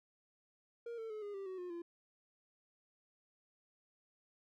triangle tone with pitch steps, 469.2 / 448.5 / 428.8 / 409.9 / 391.8 / 374.6 / 358.1 / 342.3 Hz, A#4 / A4 / A4 / G#4 / G4 / F#4 / F4 / F4, +11 / +33 / -45 / -23 / -1 / +21 / +43 / -35 cents, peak -40 dBFS, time 0.86-1.82 s, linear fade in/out 5 ms, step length 120 ms, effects none

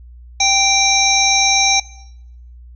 harmonic tone with a mistuned harmonic, 784 Hz, G5, in tune, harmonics 1 / 3 / 5 / 7 / 8, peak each -18 / -18 / -18 / -18 / -18 dBFS, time 0.4-1.8 s, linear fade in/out 5 ms, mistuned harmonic 7, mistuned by +35 cents, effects noise-tail reverb RT60 0.8 s tail -19 dB re dry + added 60 Hz sine -36 dBFS peak until 2.75 s

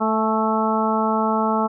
harmonic tone with a mistuned harmonic, 220 Hz, A3, in tune, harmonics 1 / 2 / 3 / 4 / 5 / 6, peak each -22 / -26 / -26 / -23 / -26 / -26 dBFS, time 0-1.68 s, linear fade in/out 20 ms, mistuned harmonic 4, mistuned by -21 cents, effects none

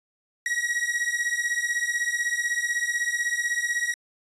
45% pulse beating tone pair, 1900 / 1916 Hz, A#6 / A#6, +33 / +47 cents, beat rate 16 Hz, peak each -27 dBFS, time 0.46-3.94 s, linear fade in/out 2 ms, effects resampled to 24000 Hz

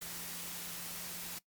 sine tone in noise, 174.61 Hz, F3, in tune, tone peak -54 dBFS, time 0.01-1.39 s, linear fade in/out 10 ms, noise white, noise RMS -43 dBFS, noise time 0.01-1.39 s, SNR -14 dB, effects noise-tail reverb RT60 0.1 s tail -19 dB re dry + MP3 96 kbps

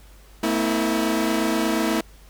sawtooth tone cluster, 224.7 / 253 / 324.2 Hz, A3 / B3 / E4, +37 / +42 / -29 cents, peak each -20 / -24 / -19 dBFS, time 0.43-2.01 s, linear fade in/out 5 ms, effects added 50 Hz sine -46 dBFS peak until 2.29 s + pink hiss -53 dBFS RMS until 2.29 s

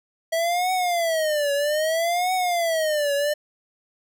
square tone with vibrato, 649 Hz, E5, 27 cents flat, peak -21 dBFS, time 0.32-3.34 s, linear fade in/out 10 ms, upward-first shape triangle, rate 0.62 Hz, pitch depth 250 cents each way, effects none

